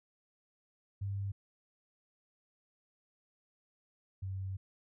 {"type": "tone pair in turn", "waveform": "sine", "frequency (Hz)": [99.1, 95.54], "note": ["G2", "G2"], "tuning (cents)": [19, -44], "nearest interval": "minor second", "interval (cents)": 63, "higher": "first", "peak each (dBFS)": [-34, -36], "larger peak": "first", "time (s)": [[1.01, 1.32], [4.22, 4.57]], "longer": "second", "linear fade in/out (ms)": 10, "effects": []}